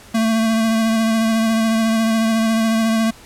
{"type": "tone with vibrato", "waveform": "square", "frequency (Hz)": 223.7, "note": "A3", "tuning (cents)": 29, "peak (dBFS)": -15, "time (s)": [0.14, 3.11], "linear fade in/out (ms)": 10, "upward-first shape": "sine", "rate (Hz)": 14, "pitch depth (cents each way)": 21, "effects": ["pink hiss -43 dBFS RMS until 3.25 s", "low-pass 12000 Hz 12 dB/octave"]}